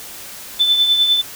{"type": "tone with tremolo", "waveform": "sine", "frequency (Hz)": 3520, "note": "A7", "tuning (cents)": 0, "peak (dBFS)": -9, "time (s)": [0.59, 1.22], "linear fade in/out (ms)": 20, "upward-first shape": "triangle", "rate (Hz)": 9.9, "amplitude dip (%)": 55, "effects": ["white hiss -34 dBFS RMS until 1.35 s"]}